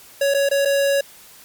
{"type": "tone with dropouts", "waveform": "square", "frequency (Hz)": 558, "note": "C#5", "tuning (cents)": 11, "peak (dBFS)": -16, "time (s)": [0.21, 1.01], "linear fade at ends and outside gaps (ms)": 5, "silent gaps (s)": [[0.34, 0.345], [0.49, 0.512], [0.651, 0.655]], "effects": ["white hiss -45 dBFS RMS until 1.44 s", "MP3 96 kbps"]}